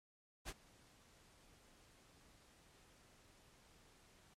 pink noise with ADSR envelope, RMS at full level -44 dBFS, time 0.45-4.34 s, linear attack 37 ms, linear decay 44 ms, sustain -23 dB, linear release 5 ms, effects low-pass 10000 Hz 12 dB/octave + MP3 64 kbps

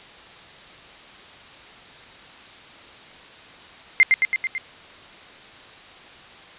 sine tone with echo, 2093 Hz, C7, in tune, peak -9 dBFS, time 4-4.03 s, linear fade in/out 0 ms, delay 110 ms, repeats 5, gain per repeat -3 dB, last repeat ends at 4.58 s, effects white hiss -44 dBFS RMS until 6.58 s + resampled to 8000 Hz

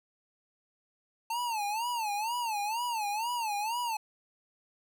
square tone with vibrato, 891 Hz, A5, 22 cents sharp, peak -31 dBFS, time 1.3-3.97 s, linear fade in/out 5 ms, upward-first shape sine, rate 2.1 Hz, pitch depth 160 cents each way, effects none

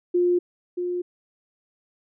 sine tone pair in turn, 354 / 355.7 Hz, F4 / F4, +23 / +32 cents, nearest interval unison, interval 9 cents, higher second, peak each -17 / -24 dBFS, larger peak first, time 0.14-0.39 / 0.77-1.02 s, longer neither, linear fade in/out 10 ms, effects none

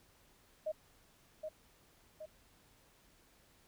sine tone with echo, 622.3 Hz, D#5, in tune, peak -34 dBFS, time 0.66-0.72 s, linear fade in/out 10 ms, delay 770 ms, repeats 2, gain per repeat -5 dB, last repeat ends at 2.26 s, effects pink hiss -67 dBFS RMS until 3.67 s

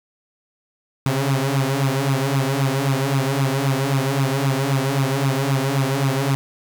sawtooth tone with flanger, 136 Hz, C#3, 33 cents flat, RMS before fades -20 dBFS, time 1.06-6.35 s, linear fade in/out 0 ms, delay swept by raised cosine 0.78 to 5.38 ms, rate 3.8 Hz, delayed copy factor +0.8, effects none

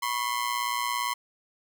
sawtooth ring-modulated tone, 1037 Hz, C6, 16 cents flat, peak -20 dBFS, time 0.02-1.14 s, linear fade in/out 10 ms, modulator 58.8 Hz, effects none

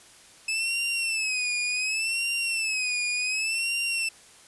sawtooth tone with vibrato, 2600 Hz, E7, 24 cents flat, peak -22 dBFS, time 0.48-4.09 s, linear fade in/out 5 ms, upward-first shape sine, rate 0.68 Hz, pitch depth 110 cents each way, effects white hiss -52 dBFS RMS until 4.47 s + resampled to 24000 Hz

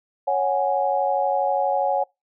sine chord, C# suspended fourth, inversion none, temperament just, 554.4 / 739.2 / 831.5 Hz, C#5 / F#5 / G#5, 0 / -2 / +2 cents, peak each -23 dBFS, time 0.27-2.04 s, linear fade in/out 10 ms, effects noise-tail reverb RT60 0.2 s tail -25 dB re dry

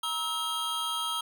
square tone cluster, 944 / 1297 / 3216 Hz, A#5 / E6 / G7, +22 / -28 / +44 cents, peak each -38 / -34 / -33 dBFS, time 0.03-1.21 s, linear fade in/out 5 ms, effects none

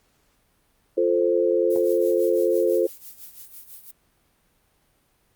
sine chord, F major, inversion none, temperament equal, 349.2 / 440 / 523.3 Hz, F4 / A4 / C5, 0 / 0 / 0 cents, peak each -22 dBFS, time 0.97-2.87 s, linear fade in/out 10 ms
violet noise with tremolo, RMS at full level -39 dBFS, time 1.7-3.91 s, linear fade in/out 5 ms, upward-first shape triangle, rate 6 Hz, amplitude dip 80%
effects pink hiss -65 dBFS RMS until 5.35 s + Opus 48 kbps

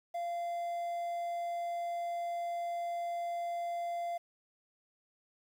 triangle tone with quantisation, 690 Hz, F5, 21 cents flat, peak -32 dBFS, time 0.14-4.18 s, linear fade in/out 10 ms, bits 10, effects none

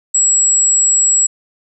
sine tone, 7740 Hz, B8, 36 cents flat, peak -9 dBFS, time 0.14-1.27 s, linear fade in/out 10 ms, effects none

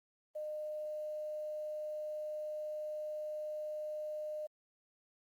sine tone with quantisation, 609 Hz, D#5, 37 cents flat, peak -38 dBFS, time 0.35-4.47 s, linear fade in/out 10 ms, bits 11, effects Opus 24 kbps

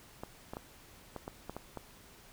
clicks, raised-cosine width 1 ms, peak -26 dBFS, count 8, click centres 0.235 / 0.535 / 0.569 / 1.163 / 1.279 / 1.496 / 1.566 / 1.773 s, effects pink hiss -57 dBFS RMS until 2.32 s

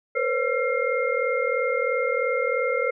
sine tone cluster, 468 / 508 / 551 / 1359 / 2122 Hz, A#4 / B4 / C#5 / F6 / C7, +7 / +49 / -11 / -48 / +24 cents, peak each -28 / -25 / -29 / -30 / -28 dBFS, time 0.15-2.91 s, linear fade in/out 10 ms, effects none

